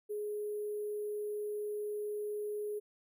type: tone with sample-and-hold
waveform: sine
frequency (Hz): 417.9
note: G#4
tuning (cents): +11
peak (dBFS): -35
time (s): 0.09-2.8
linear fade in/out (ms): 20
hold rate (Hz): 11025
effects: none